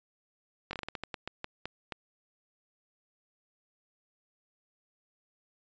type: slowing click train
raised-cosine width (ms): 0.3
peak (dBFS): -20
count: 13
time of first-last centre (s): 0.71-1.923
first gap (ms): 21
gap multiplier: 1.26
effects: resampled to 16000 Hz